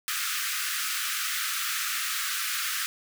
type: high-pass noise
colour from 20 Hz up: pink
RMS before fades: -30 dBFS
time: 0.08-2.86 s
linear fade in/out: 0 ms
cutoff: 1200 Hz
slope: 96 dB/octave
effects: none